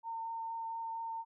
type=tone with vibrato; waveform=sine; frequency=910 Hz; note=A#5; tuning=42 cents flat; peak=-37 dBFS; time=0.03-1.25 s; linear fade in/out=50 ms; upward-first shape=triangle; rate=4.3 Hz; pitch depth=12 cents each way; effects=none